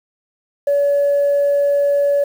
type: tone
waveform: sine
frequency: 569 Hz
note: C#5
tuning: 45 cents sharp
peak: -11 dBFS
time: 0.67-2.24 s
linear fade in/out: 5 ms
effects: tanh soft clip ceiling -9 dBFS + 7-bit